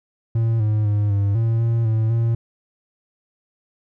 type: tone with pitch steps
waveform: triangle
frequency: 114 / 107 / 103.8 / 100.4 / 114 / 115.5 / 110.9 / 115.4 Hz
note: A#2 / A2 / G#2 / G2 / A#2 / A#2 / A2 / A#2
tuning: -38 / -48 / 0 / +42 / -38 / -16 / +14 / -17 cents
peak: -14 dBFS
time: 0.35-2.35 s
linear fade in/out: 5 ms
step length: 250 ms
effects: none